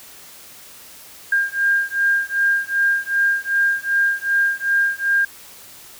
sine beating tone pair, 1604 / 1606.6 Hz, G6 / G6, +39 / +42 cents, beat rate 2.6 Hz, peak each -19 dBFS, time 1.32-5.25 s, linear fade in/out 5 ms, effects white hiss -42 dBFS RMS until 5.99 s

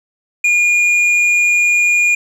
sine tone with hard clipping, 2429 Hz, D#7, 42 cents flat, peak -11 dBFS, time 0.44-2.15 s, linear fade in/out 5 ms, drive 5 dB, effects none

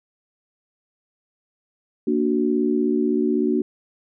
sine chord, Bb augmented, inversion none, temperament equal, 233.1 / 293.7 / 370 Hz, Bb3 / D4 / F#4, 0 / 0 / 0 cents, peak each -22 dBFS, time 2.07-3.62 s, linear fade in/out 5 ms, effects none

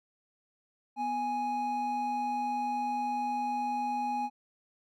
triangle tone pair together, 246.9 / 830.5 Hz, B3 / G#5, 0 / 0 cents, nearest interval octave + major sixth, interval 2100 cents, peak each -36 / -28 dBFS, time 0.96-4.3 s, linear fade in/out 50 ms, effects none

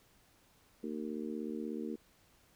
harmonic tone, 76.5 Hz, D#2, 29 cents flat, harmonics 3 / 4 / 5 / 6, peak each -40 / -42 / -44 / -46 dBFS, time 0.83-1.96 s, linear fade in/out 10 ms, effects pink hiss -67 dBFS RMS until 2.55 s

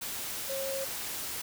sine tone in noise, 541 Hz, C#5, 42 cents flat, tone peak -33 dBFS, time 0.49-0.85 s, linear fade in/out 10 ms, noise white, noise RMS -37 dBFS, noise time 0.01-1.42 s, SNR +1 dB, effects none

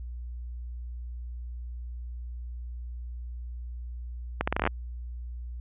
accelerating click train, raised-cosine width 0.5 ms, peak -10 dBFS, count 10, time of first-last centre 4.41-4.674 s, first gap 65 ms, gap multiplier 0.78, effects added 60 Hz sine -35 dBFS peak until 5.6 s + resampled to 8000 Hz

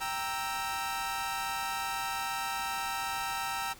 sawtooth chord, E diminished, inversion first, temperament equal, 784 / 932.3 / 1318.5 Hz, G5 / Bb5 / E6, 0 / 0 / 0 cents, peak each -33 dBFS, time 0-3.74 s, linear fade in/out 20 ms, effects pink hiss -52 dBFS RMS until 3.79 s

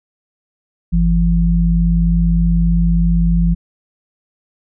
sine tone pair together, 50.24 / 169.3 Hz, G1 / E3, +43 / +46 cents, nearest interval octave + major sixth, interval 2103 cents, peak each -13 dBFS, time 0.92-3.55 s, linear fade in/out 20 ms, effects none

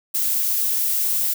violet noise, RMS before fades -21 dBFS, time 0.14-1.34 s, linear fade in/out 10 ms, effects none

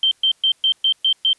sine tone bursts, 3132 Hz, G7, 2 cents flat, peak -13 dBFS, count 7, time 0.03-1.331 s, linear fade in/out 2 ms, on 83 ms, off 120 ms, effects white hiss -58 dBFS RMS until 1.38 s + resampled to 24000 Hz

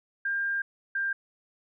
sine tone pair in turn, 1600 / 1590.8 Hz, G6 / G6, +35 / +25 cents, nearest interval unison, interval 10 cents, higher first, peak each -26 dBFS, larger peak neither, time 0.25-0.62 / 0.95-1.13 s, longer first, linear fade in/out 5 ms, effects none

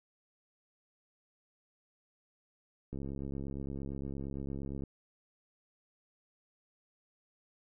click train, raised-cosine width 3 ms, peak -28 dBFS, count 132, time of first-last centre 2.93-4.837 s, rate 68.7 Hz, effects none

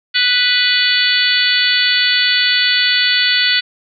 harmonic tone, 493.9 Hz, B4, in tune, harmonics 3 / 4 / 5 / 6 / 7 / 8 / 9, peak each -19 / -18 / -22 / -19 / -18 / -22 / -17 dBFS, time 0.14-3.61 s, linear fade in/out 20 ms, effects none

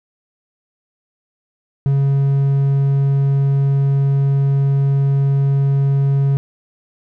triangle tone, 138.4 Hz, C#3, 2 cents flat, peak -10 dBFS, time 1.86-6.37 s, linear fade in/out 0 ms, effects none

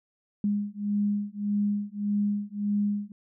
sine beating tone pair, 204.4 / 206.1 Hz, G#3 / G#3, -27 / -13 cents, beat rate 1.7 Hz, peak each -28 dBFS, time 0.44-3.12 s, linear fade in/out 2 ms, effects none

